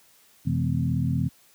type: tone cluster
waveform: sine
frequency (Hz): 91.5 / 132 / 168.6 / 215.5 / 255.1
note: F#2 / C3 / E3 / A3 / C4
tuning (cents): -19 / +16 / +39 / -36 / -44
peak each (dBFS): -29 / -25 / -28 / -32 / -31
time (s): 0.45-1.29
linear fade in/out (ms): 20
effects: white hiss -58 dBFS RMS until 1.54 s + high-pass 60 Hz 12 dB/octave